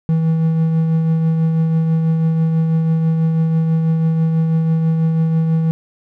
triangle tone with tremolo, 161.8 Hz, E3, 32 cents flat, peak -9 dBFS, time 0.09-5.71 s, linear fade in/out 0 ms, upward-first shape triangle, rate 6.1 Hz, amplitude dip 35%, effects none

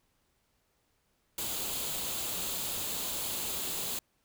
white noise with comb filter, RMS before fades -35 dBFS, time 1.38-3.99 s, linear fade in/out 2 ms, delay 0.27 ms, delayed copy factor +0.5, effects pink hiss -74 dBFS RMS until 4.24 s

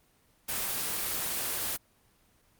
white noise, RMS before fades -32 dBFS, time 0.48-1.77 s, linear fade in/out 10 ms, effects pink hiss -66 dBFS RMS until 2.59 s + Opus 24 kbps

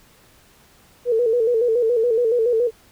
sine tone with vibrato, 466.2 Hz, A#4, in tune, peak -15 dBFS, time 1.05-2.71 s, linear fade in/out 50 ms, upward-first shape square, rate 7.1 Hz, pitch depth 74 cents each way, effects pink hiss -53 dBFS RMS until 2.91 s

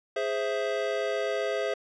square chord, Ab augmented, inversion none, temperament equal, 415.3 / 523.3 / 659.3 Hz, Ab4 / C5 / E5, 0 / 0 / 0 cents, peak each -32 dBFS, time 0.16-1.74 s, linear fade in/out 5 ms, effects low-pass 4000 Hz 12 dB/octave

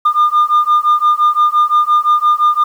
sine beating tone pair, 1206 / 1211.8 Hz, D6 / D#6, +46 / -46 cents, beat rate 5.8 Hz, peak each -10 dBFS, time 0.05-2.64 s, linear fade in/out 10 ms, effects tanh soft clip ceiling -5 dBFS + 7-bit

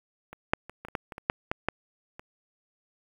clicks, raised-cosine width 0.5 ms, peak -27 / -6 / -26 / -25 / -27 / -14 / -24 / -24 / -7 / -12 / -10 / -26 dBFS, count 12, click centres 0.33 / 0.535 / 0.696 / 0.85 / 0.885 / 0.952 / 1.122 / 1.181 / 1.299 / 1.515 / 1.686 / 2.195 s, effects 8-bit

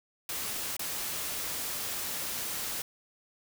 white noise with dropouts, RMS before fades -35 dBFS, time 0.29-2.82 s, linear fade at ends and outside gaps 2 ms, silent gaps 0.767-0.793 s, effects none

